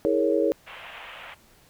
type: chord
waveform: sine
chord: A# half-diminished seventh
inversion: second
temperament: equal with one note detuned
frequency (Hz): 324 / 415.3 / 466.2 / 554.4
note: E4 / G#4 / A#4 / C#5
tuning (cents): -30 / 0 / 0 / 0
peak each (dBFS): -25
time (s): 0.05-0.52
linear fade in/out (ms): 0
type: band-pass noise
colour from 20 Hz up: white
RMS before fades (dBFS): -42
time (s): 0.66-1.35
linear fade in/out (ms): 20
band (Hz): 510 to 3100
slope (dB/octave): 48
effects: pink hiss -57 dBFS RMS until 1.69 s